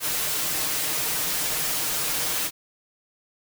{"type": "noise with comb filter", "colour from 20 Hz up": "white", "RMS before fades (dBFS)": -26, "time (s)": [0, 2.51], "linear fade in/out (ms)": 50, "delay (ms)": 6.5, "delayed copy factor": 0.65, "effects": []}